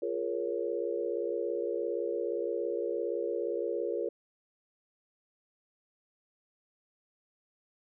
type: chord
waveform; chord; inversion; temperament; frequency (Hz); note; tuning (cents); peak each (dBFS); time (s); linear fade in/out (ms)
sine; Bb minor seventh; second; equal with one note detuned; 349.2 / 415.3 / 472.7 / 554.4; F4 / Ab4 / Bb4 / Db5; 0 / 0 / +24 / 0; -36 / -36 / -34 / -37; 0.02-4.09; 5
effects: none